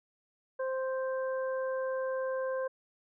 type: harmonic tone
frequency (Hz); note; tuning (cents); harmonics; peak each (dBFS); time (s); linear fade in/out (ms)
523.3; C5; 0; 1 / 2 / 3; -31 / -41 / -43; 0.59-2.68; 10
effects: none